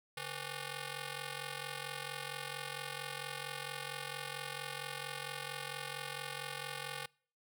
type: ring-modulated tone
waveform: 5% pulse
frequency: 329.6 Hz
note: E4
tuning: in tune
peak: -26 dBFS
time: 0.17-7.06 s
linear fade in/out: 2 ms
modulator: 187 Hz
effects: noise-tail reverb RT60 0.5 s tail -26 dB re dry